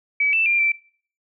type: tone with pitch steps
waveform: sine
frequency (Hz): 2286 / 2653 / 2387 / 2337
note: D7 / E7 / D7 / D7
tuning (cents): -47 / +10 / +28 / -9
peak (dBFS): -16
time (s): 0.2-0.72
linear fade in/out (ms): 5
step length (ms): 130
effects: noise-tail reverb RT60 0.5 s tail -22 dB re dry